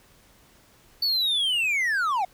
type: linear sweep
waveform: triangle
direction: down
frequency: 4546 to 708 Hz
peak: -20 dBFS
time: 1.02-2.25 s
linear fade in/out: 5 ms
effects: pink hiss -57 dBFS RMS until 2.33 s